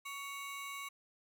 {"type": "ring-modulated tone", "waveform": "35% pulse", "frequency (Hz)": 1672, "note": "G#6", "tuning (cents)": 11, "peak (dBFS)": -37, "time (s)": [0.05, 0.89], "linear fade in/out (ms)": 10, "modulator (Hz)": 552, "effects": []}